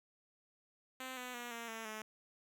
5% pulse tone with pitch steps, 258.9 / 249.8 / 241 / 232.5 / 224.3 / 216.5 Hz, C4 / B3 / B3 / A#3 / A3 / A3, -18 / +20 / -42 / -4 / +34 / -28 cents, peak -32 dBFS, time 1-2.02 s, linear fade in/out 2 ms, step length 170 ms, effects none

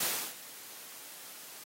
white noise with ADSR envelope, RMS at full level -30 dBFS, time 0-1.64 s, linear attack 6 ms, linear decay 330 ms, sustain -18 dB, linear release 6 ms, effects high-pass 200 Hz 12 dB/octave + AAC 48 kbps

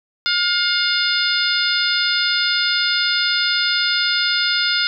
harmonic tone, 712 Hz, F5, 33 cents sharp, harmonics 2 / 3 / 4 / 5 / 6 / 7, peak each -21 / -26 / -26 / -22 / -24 / -22 dBFS, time 0.26-4.87 s, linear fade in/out 0 ms, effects none

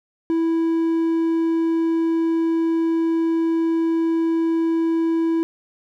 triangle tone, 328.9 Hz, E4, 4 cents flat, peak -15 dBFS, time 0.3-5.43 s, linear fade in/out 0 ms, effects none

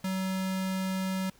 square tone with notch filter, 189 Hz, F#3, 37 cents sharp, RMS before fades -31 dBFS, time 0.04-1.3 s, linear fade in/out 5 ms, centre 380 Hz, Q 0.95, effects pink hiss -60 dBFS RMS until 1.39 s

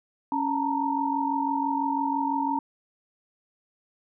sine tone cluster, 277.8 / 894 / 940 Hz, C#4 / A5 / A#5, +4 / +27 / +14 cents, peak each -28 dBFS, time 0.32-2.59 s, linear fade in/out 2 ms, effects none

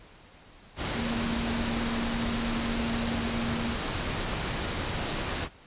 sine tone in noise, 232.2 Hz, A#3, 7 cents flat, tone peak -30 dBFS, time 0.94-3.78 s, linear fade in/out 50 ms, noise pink, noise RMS -31 dBFS, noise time 0.76-5.49 s, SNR -2 dB, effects pink hiss -53 dBFS RMS until 5.66 s + resampled to 8000 Hz

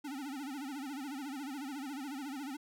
square tone with vibrato, 277.2 Hz, C#4, in tune, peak -40 dBFS, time 0.04-2.57 s, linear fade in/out 10 ms, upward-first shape sine, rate 14 Hz, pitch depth 140 cents each way, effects 13-bit

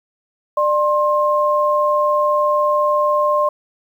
sine tone pair together, 596 / 1062 Hz, D5 / C6, +25 / +25 cents, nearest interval minor seventh, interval 1000 cents, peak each -16 dBFS, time 0.57-3.49 s, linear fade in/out 5 ms, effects 8-bit

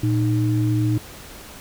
sine tone pair together, 115.52 / 308.4 Hz, A#2 / D#4, -15 / -15 cents, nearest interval octave + perfect fourth, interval 1700 cents, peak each -18 / -22 dBFS, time 0.03-0.98 s, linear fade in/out 5 ms, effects pink hiss -40 dBFS RMS until 1.6 s

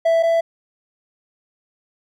triangle tone pair in turn, 661 / 664.6 Hz, E5 / E5, +5 / +14 cents, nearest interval unison, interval 9 cents, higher second, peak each -11 / -12 dBFS, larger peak first, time 0.05-0.23 / 0.23-0.41 s, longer neither, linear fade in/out 10 ms, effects none

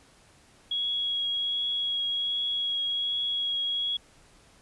sine tone with vibrato, 3322 Hz, G#7, in tune, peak -26 dBFS, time 0.71-3.97 s, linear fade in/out 5 ms, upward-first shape triangle, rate 1.3 Hz, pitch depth 12 cents each way, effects pink hiss -58 dBFS RMS until 4.61 s + resampled to 24000 Hz

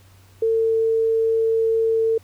sine tone, 449.6 Hz, A4, 37 cents sharp, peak -16 dBFS, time 0.42-2.18 s, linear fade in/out 5 ms, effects added 95 Hz sine -49 dBFS peak until 2.23 s + pink hiss -55 dBFS RMS until 2.23 s

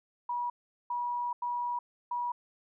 sine tone bursts at uneven times, 967 Hz, B5, 37 cents flat, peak -30 dBFS, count 4, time 0.29-0.5 / 0.9-1.33 / 1.42-1.79 / 2.11-2.32 s, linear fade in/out 5 ms, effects none

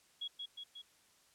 sine tone with echo, 3332 Hz, G#7, 5 cents sharp, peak -38 dBFS, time 0.21-0.28 s, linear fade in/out 10 ms, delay 180 ms, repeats 3, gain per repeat -3 dB, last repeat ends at 0.82 s, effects white hiss -68 dBFS RMS until 1.34 s + low-pass 10000 Hz 12 dB/octave

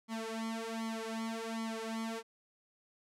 sawtooth tone with flanger, 224.8 Hz, A3, 37 cents sharp, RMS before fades -39 dBFS, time 0.08-2.23 s, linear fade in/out 50 ms, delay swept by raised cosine 0.93 to 3.53 ms, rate 1.3 Hz, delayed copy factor +1, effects low-pass 10000 Hz 12 dB/octave

